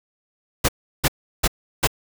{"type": "noise bursts", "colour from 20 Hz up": "pink", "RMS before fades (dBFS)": -17, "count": 4, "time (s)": [0.64, 1.874], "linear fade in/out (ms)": 10, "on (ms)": 46, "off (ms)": 350, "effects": []}